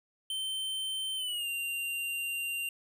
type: tone with pitch glide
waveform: square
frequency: 3100 to 2778 Hz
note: G7 to F7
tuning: -20 to -10 cents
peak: -33 dBFS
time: 0.3-2.69 s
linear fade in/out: 2 ms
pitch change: -190 cents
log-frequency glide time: 1.16-1.48 s
effects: none